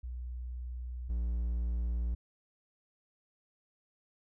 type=tone pair in turn; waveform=sine / triangle; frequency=61.3 / 58.87 Hz; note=B1 / A#1; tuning=-12 / +18 cents; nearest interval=minor second; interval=70 cents; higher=first; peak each=-37 / -28 dBFS; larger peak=second; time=0.03-1.09 / 1.09-2.15 s; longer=neither; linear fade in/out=10 ms; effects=none